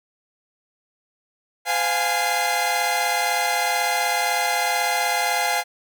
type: tone cluster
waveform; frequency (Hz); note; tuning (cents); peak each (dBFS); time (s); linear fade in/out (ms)
sawtooth; 509 / 702 / 821 / 857 / 2064; C5 / F5 / G#5 / A5 / C7; -48 / +9 / -20 / -46 / -24; -28 / -21 / -20 / -27 / -23; 1.65-5.64; 50
effects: none